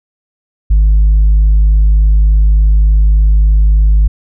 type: tone with tanh clipping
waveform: sine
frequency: 51.7 Hz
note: G#1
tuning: 7 cents flat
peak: -5 dBFS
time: 0.7-4.08 s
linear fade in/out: 10 ms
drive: 1 dB
effects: none